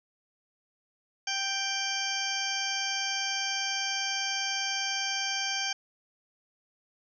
harmonic tone, 785 Hz, G5, 2 cents sharp, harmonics 1 / 2 / 3 / 4 / 6 / 7 / 8, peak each -38 / -36 / -36 / -35 / -37 / -37 / -37 dBFS, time 1.27-5.73 s, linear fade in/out 5 ms, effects none

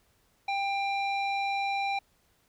square tone with low-pass filter, 793 Hz, G5, 20 cents sharp, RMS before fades -30 dBFS, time 0.48-1.99 s, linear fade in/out 5 ms, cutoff 3200 Hz, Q 2.7, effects pink hiss -68 dBFS RMS until 2.48 s

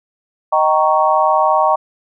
sine chord, Eb dominant seventh, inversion none, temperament equal with one note detuned, 622.3 / 773.2 / 932.3 / 1108.7 Hz, Eb5 / G5 / Bb5 / Db6, 0 / -24 / 0 / 0 cents, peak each -16 dBFS, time 0.52-1.76 s, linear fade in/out 10 ms, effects none

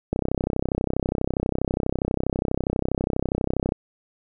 click train, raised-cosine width 2 ms, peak -9 dBFS, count 117, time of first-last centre 0.13-3.721 s, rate 32.3 Hz, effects none

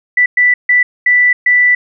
sine tone bursts at uneven times, 1975 Hz, B6, in tune, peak -6 dBFS, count 5, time 0.17-0.26 / 0.37-0.54 / 0.69-0.83 / 1.06-1.33 / 1.46-1.75 s, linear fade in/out 5 ms, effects none

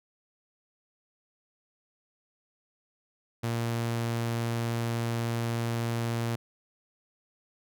sawtooth tone, 116.54 Hz, A#2, in tune, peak -24 dBFS, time 3.43-6.36 s, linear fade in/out 10 ms, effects none

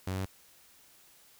sawtooth tone with pitch steps, 93.6 / 94.36 / 95.13 Hz, F#2 / F#2 / F#2, +20 / +34 / +49 cents, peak -28 dBFS, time 0.07-0.256 s, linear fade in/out 5 ms, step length 62 ms, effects white hiss -60 dBFS RMS until 1.39 s

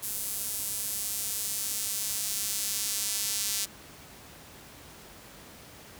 square tone with high-pass filter sweep, 103.83 Hz, G#2, in tune, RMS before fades -32 dBFS, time 0.02-3.66 s, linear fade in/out 20 ms, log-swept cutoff 10000 to 5700 Hz, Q 0.85, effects pink hiss -49 dBFS RMS until 5.99 s + high-pass 60 Hz 12 dB/octave

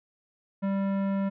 sine tone with tanh clipping, 196 Hz, G3, in tune, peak -27 dBFS, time 0.62-1.3 s, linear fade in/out 20 ms, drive 16 dB, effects none

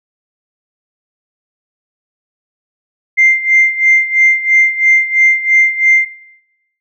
sine tone with tremolo, 2093 Hz, C7, in tune, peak -3 dBFS, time 3.17-6.06 s, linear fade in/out 20 ms, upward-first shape sine, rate 3 Hz, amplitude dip 75%, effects noise-tail reverb RT60 0.9 s tail -20 dB re dry + tanh soft clip ceiling 0 dBFS

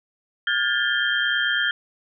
sine tone cluster, 1423 / 1621 / 1750 / 3171 Hz, F6 / G#6 / A6 / G7, +32 / -42 / -10 / +19 cents, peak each -25 dBFS, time 0.47-1.71 s, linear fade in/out 2 ms, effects none

